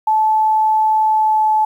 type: tone with pitch glide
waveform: sine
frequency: 869 to 864 Hz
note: A5 to A5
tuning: -22 to -32 cents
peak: -11 dBFS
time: 0.07-1.65 s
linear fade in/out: 5 ms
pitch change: -10 cents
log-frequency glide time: 1.04-1.51 s
effects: 8-bit